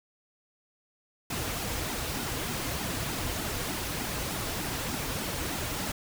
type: noise with flanger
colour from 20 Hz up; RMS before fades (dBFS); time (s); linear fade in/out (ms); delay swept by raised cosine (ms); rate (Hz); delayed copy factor
pink; -33; 1.3-5.92; 5; 1.7 to 5.4; 3.3; -0.6
effects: none